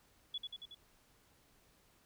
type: tone with echo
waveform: sine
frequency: 3400 Hz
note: G#7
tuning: 40 cents sharp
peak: -37 dBFS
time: 0.34-0.38 s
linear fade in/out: 5 ms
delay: 92 ms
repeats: 4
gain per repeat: -3 dB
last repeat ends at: 0.748 s
effects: pink hiss -69 dBFS RMS until 2.05 s